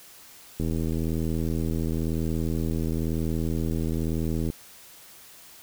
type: click train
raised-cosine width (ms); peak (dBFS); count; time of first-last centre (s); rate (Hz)
3; -16; 317; 0.6-4.501; 81
effects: white hiss -49 dBFS RMS until 5.62 s